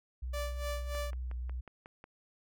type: tone with vibrato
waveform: sine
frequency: 61.74 Hz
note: B1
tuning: in tune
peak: -35 dBFS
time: 0.22-1.61 s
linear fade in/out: 10 ms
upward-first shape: triangle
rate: 3.3 Hz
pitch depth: 35 cents each way
type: tone with tremolo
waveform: sawtooth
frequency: 584 Hz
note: D5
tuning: 10 cents flat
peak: -32 dBFS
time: 0.33-1.11 s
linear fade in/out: 10 ms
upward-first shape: sine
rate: 3.4 Hz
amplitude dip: 80%
type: click train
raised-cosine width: 0.5 ms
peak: -34 dBFS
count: 7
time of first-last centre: 0.95-2.041 s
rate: 5.5 Hz
effects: none